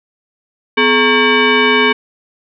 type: tone with frequency modulation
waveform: sine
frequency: 930 Hz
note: A#5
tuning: 4 cents flat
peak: -8 dBFS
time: 0.77-1.93 s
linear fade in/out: 10 ms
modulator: 678 Hz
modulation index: 3
effects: none